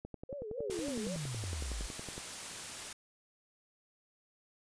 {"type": "click train", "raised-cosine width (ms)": 2, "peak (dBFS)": -30, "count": 24, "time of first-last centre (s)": [0.05, 2.18], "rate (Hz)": 10.8}
{"type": "tone with vibrato", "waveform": "sine", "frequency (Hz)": 493.9, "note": "B4", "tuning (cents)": 0, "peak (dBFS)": -40, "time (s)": [0.29, 1.16], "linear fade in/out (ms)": 5, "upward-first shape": "sine", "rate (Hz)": 3.8, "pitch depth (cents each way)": 280}
{"type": "exponential sweep", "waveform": "sine", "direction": "down", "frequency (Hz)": [493.9, 44.84], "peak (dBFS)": -37, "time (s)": [0.57, 1.87], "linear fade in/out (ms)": 10}
{"type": "noise", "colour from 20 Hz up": "white", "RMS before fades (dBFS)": -43, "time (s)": [0.7, 2.93], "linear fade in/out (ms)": 5}
{"effects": ["resampled to 22050 Hz"]}